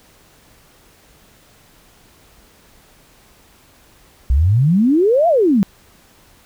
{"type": "exponential two-way sweep", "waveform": "sine", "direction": "up then down", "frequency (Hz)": [59.9, 712, 182.6], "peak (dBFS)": -10, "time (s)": [4.3, 5.63], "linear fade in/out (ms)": 0, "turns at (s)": 5.28, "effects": ["pink hiss -50 dBFS RMS until 6.45 s"]}